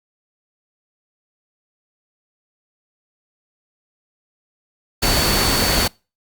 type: tone in noise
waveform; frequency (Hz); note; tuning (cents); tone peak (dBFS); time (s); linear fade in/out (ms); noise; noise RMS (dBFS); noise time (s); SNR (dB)
sine; 4476; C#8; +16; -22; 5.02-5.88; 10; pink; -18; 5.02-5.88; -7
effects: noise-tail reverb RT60 0.3 s tail -26 dB re dry + Opus 48 kbps